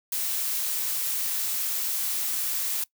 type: noise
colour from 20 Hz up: blue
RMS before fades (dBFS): -28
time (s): 0.12-2.84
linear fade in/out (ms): 5
effects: noise-tail reverb RT60 0.1 s tail -21 dB re dry